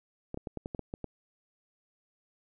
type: clicks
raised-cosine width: 2 ms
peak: -23 dBFS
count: 9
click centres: 0.344 / 0.374 / 0.472 / 0.573 / 0.659 / 0.748 / 0.793 / 0.939 / 1.043 s
effects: none